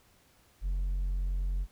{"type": "tone with hard clipping", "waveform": "sine", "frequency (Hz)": 45.32, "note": "F#1", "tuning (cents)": -35, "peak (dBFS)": -29, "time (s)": [0.61, 1.67], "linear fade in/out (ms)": 50, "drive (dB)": 2, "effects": ["pink hiss -64 dBFS RMS until 1.71 s"]}